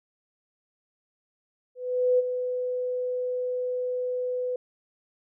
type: tone with ADSR envelope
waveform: sine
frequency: 500 Hz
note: B4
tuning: 21 cents sharp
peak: -17 dBFS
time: 1.75-4.56 s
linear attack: 440 ms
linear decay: 24 ms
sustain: -9 dB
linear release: 3 ms
effects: none